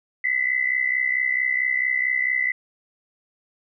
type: tone pair together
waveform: sine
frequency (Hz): 1975.5 / 2040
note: B6 / C7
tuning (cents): 0 / -44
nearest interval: minor second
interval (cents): 56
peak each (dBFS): -23 / -22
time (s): 0.24-2.52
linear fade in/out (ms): 5
effects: none